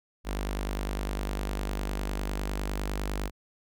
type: tone with notch filter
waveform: sawtooth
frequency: 49.89 Hz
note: G1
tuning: 31 cents sharp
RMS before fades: -32 dBFS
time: 0.24-3.31 s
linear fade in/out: 50 ms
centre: 100 Hz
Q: 0.81
effects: none